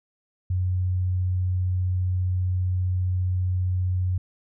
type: tone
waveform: sine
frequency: 91.5 Hz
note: F#2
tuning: 19 cents flat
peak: -21 dBFS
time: 0.5-4.18 s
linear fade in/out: 5 ms
effects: none